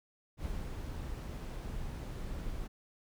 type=noise with ADSR envelope; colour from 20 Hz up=brown; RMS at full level=-38 dBFS; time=0.37-2.68 s; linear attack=69 ms; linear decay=260 ms; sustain=-2 dB; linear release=19 ms; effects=none